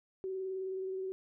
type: tone with vibrato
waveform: sine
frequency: 378.8 Hz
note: F#4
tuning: 41 cents sharp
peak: -35 dBFS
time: 0.24-1.12 s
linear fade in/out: 0 ms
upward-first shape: sine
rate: 19 Hz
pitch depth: 20 cents each way
effects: none